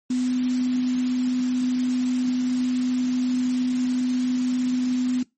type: tone in noise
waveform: sine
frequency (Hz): 251.5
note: B3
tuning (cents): +32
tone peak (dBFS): -20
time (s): 0.1-5.23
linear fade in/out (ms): 5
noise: white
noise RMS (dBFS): -38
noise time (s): 0.1-5.23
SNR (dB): +15
effects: noise-tail reverb RT60 0.2 s tail -22 dB re dry + MP3 32 kbps